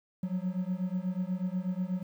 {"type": "beating tone pair", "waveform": "triangle", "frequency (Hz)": [179.6, 187.8], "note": ["F3", "F#3"], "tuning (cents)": [49, 26], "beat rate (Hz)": 8.2, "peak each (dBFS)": -31, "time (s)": [0.23, 2.03], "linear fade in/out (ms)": 5, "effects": ["10-bit"]}